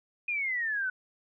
sine exponential sweep, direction down, 2482 to 1480 Hz, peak -28 dBFS, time 0.28-0.9 s, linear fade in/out 5 ms, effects none

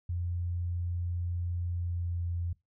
sine tone with pitch glide, 87.31 to 86.31 Hz, F2 to F2, 0 to -20 cents, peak -30 dBFS, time 0.09-2.53 s, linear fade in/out 5 ms, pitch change -20 cents, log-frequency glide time 1.69-2.29 s, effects noise-tail reverb RT60 0.2 s tail -22 dB re dry

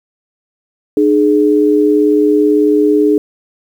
sine tone pair together, 301.9 / 420 Hz, D4 / G#4, +48 / +19 cents, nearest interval tritone, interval 571 cents, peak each -10 dBFS, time 0.97-3.18 s, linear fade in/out 2 ms, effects 7-bit

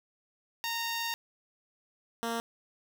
10% pulse tone pair in turn, 924 / 231 Hz, A#5 / A#3, -16 / -16 cents, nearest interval 2 octaves, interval 2400 cents, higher first, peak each -23 dBFS, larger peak neither, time 0.64-1.14 / 2.23-2.4 s, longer first, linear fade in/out 0 ms, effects none

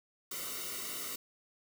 white noise with comb filter, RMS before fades -40 dBFS, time 0.31-1.16 s, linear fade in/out 5 ms, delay 1.2 ms, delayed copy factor -0.85, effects none

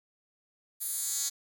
10% pulse tone with high-pass filter sweep, 277.2 Hz, C#4, in tune, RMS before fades -33 dBFS, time 0.8-1.3 s, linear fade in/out 20 ms, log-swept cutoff 11000 to 6000 Hz, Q 2, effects none

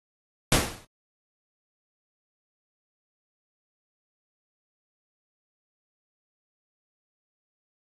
pink noise with exponential decay, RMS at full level -17 dBFS, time 0.52-0.85 s, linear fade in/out 2 ms, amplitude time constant 71 ms, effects AAC 32 kbps

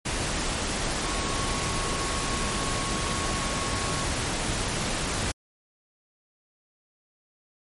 sine tone in noise, 1100 Hz, C#6, 14 cents flat, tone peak -35 dBFS, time 1.04-4.05 s, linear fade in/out 10 ms, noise pink, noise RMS -28 dBFS, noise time 0.05-5.32 s, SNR -10 dB, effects MP3 48 kbps

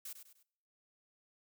blue noise with echo, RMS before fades -45 dBFS, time 0.05-0.13 s, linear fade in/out 5 ms, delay 100 ms, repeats 3, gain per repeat -8 dB, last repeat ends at 0.43 s, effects noise-tail reverb RT60 0.7 s tail -23 dB re dry

